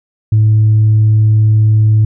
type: tone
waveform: sine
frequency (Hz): 108.2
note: A2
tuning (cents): -29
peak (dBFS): -4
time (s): 0.32-2.05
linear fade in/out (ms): 5
effects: tanh soft clip ceiling -3 dBFS